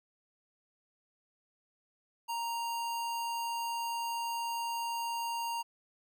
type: tone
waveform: square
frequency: 932.3 Hz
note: A#5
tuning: in tune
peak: -34 dBFS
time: 2.28-5.63 s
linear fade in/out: 20 ms
effects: none